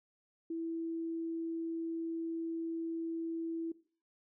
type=tone; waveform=sine; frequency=329.6 Hz; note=E4; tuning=in tune; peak=-35 dBFS; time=0.5-3.72 s; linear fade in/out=5 ms; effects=noise-tail reverb RT60 0.4 s tail -18 dB re dry